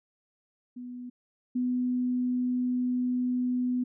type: tone pair in turn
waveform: sine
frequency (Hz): 246.9 / 249.3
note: B3 / B3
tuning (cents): 0 / +16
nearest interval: unison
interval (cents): 16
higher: second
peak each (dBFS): -37 / -25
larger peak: second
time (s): 0.76-1.1 / 1.55-3.84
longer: second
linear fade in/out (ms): 10
effects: none